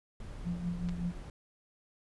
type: noise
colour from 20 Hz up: brown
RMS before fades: -43 dBFS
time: 0.2-1.3 s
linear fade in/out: 2 ms
type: tone with tremolo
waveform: sine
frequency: 174.61 Hz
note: F3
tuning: in tune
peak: -30 dBFS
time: 0.45-1.12 s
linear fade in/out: 20 ms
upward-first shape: triangle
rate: 5.3 Hz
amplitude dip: 70%
type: clicks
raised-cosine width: 0.2 ms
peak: -31 dBFS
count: 2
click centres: 0.888 / 0.893 s
effects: resampled to 24000 Hz